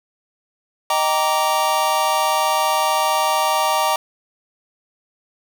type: chord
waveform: square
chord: Eb major seventh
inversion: none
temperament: just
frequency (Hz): 622.3 / 777.8 / 933.4 / 1166.7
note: Eb5 / G5 / Bb5 / D6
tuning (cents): 0 / -14 / +2 / -12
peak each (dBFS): -24 / -23 / -21 / -23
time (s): 0.9-3.96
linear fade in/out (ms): 2
effects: none